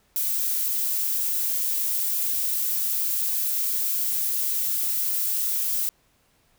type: noise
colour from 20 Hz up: violet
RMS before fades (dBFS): -25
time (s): 0.16-5.89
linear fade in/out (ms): 0
effects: pink hiss -64 dBFS RMS until 6.58 s